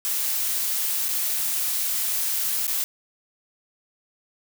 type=noise with dropouts; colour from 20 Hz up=blue; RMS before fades=-25 dBFS; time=0.05-2.84 s; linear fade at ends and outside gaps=0 ms; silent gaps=1.084-1.089 / 2.668-2.679 s; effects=none